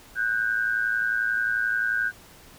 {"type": "tone pair together", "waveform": "sine", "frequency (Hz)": [1481.7, 1593], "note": ["F#6", "G6"], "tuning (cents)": [2, 27], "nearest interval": "minor second", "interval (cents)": 125, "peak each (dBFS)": [-25, -25], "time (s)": [0.15, 2.12], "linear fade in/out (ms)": 50, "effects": ["pink hiss -50 dBFS RMS until 2.58 s"]}